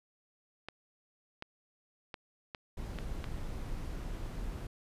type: clicks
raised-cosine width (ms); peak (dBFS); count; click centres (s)
0.3; -25; 6; 0.686 / 1.424 / 2.142 / 2.548 / 2.987 / 3.242
type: noise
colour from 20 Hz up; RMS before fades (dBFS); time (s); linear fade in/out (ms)
brown; -39; 2.77-4.67; 5
effects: resampled to 32000 Hz